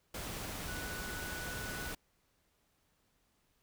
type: tone in noise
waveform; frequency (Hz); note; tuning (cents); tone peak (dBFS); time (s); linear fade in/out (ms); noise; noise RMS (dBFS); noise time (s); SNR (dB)
sine; 1480; F#6; 0; -44; 0.68-1.92; 5; pink; -42; 0.14-1.95; -5
effects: pink hiss -75 dBFS RMS until 3.62 s